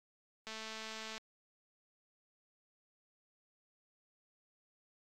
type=click train; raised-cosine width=0.2 ms; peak=-28 dBFS; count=157; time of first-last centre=0.47-1.179 s; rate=220 Hz; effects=AAC 64 kbps